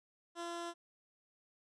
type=tone; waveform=15% pulse; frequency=341.8 Hz; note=F4; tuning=37 cents flat; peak=-34 dBFS; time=0.35-0.74 s; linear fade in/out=50 ms; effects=resampled to 22050 Hz